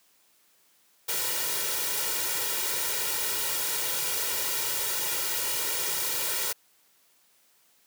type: noise with comb filter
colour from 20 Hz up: white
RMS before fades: -29 dBFS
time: 1.08-6.53 s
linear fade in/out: 10 ms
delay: 2.1 ms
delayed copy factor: +0.85
effects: white hiss -64 dBFS RMS until 7.86 s + high-pass 150 Hz 12 dB/octave